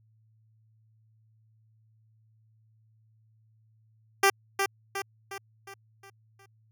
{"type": "tone with echo", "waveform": "10% pulse", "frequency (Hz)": 393.1, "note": "G4", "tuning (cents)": 5, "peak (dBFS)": -10, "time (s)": [4.23, 4.3], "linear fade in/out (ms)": 5, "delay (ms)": 360, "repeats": 6, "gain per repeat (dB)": -6, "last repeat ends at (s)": 6.46, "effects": ["added 110 Hz sine -61 dBFS peak until 6.71 s"]}